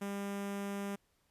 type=tone with notch filter; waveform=sawtooth; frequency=200 Hz; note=G3; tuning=35 cents sharp; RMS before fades=-39 dBFS; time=0.01-0.96 s; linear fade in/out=10 ms; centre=4300 Hz; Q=1.7; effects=pink hiss -75 dBFS RMS until 1.3 s + resampled to 32000 Hz